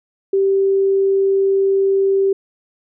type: tone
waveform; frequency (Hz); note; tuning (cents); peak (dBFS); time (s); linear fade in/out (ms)
sine; 390; G4; -9; -12; 0.33-2.33; 5
effects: none

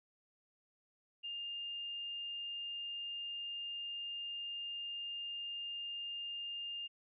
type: tone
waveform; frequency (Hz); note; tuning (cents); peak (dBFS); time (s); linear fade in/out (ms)
sine; 2811; F7; +11; -40; 1.23-6.88; 20
effects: none

